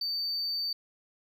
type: tone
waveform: sine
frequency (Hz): 4585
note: D8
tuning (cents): -42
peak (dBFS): -27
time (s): 0.01-0.73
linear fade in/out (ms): 5
effects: tanh soft clip ceiling -28 dBFS